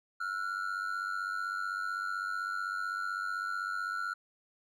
triangle ring-modulated tone, 1396.9 Hz, F6, in tune, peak -28 dBFS, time 0.2-4.14 s, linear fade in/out 10 ms, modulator 47.9 Hz, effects none

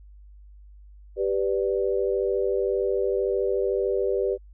sine chord, G major, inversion none, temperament equal, 392 / 493.9 / 587.3 Hz, G4 / B4 / D5, 0 / 0 / 0 cents, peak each -24 / -26 / -30 dBFS, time 1.16-4.38 s, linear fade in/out 50 ms, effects added 50 Hz sine -45 dBFS peak until 4.53 s

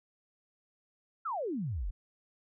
sine exponential sweep, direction down, 1419 to 36.74 Hz, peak -32 dBFS, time 1.25-1.91 s, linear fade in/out 10 ms, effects none

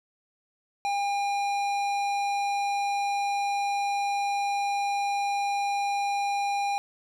sine tone with tanh clipping, 805 Hz, G5, 46 cents sharp, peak -27 dBFS, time 0.85-6.78 s, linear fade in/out 0 ms, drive 16 dB, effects none

